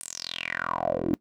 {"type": "tone with band-pass filter sweep", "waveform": "10% pulse", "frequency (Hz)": 42.79, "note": "F1", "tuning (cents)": -35, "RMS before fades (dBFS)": -30, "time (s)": [0.01, 1.14], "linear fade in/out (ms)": 0, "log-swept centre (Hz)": [9400, 290], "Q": 7.4, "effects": ["noise-tail reverb RT60 0.1 s tail -20 dB re dry"]}